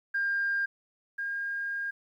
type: tone pair in turn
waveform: sine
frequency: 1603 / 1616 Hz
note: G6 / G#6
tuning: +38 / -48 cents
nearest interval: unison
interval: 14 cents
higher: second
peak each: -25 / -30 dBFS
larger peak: first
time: 0.14-0.66 / 1.18-1.91 s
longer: second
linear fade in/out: 10 ms
effects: tanh soft clip ceiling -21 dBFS + 11-bit